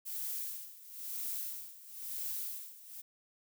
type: noise with tremolo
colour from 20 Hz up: violet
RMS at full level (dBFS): -38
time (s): 0.05-3.02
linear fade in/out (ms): 20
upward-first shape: sine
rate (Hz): 1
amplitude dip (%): 85
effects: none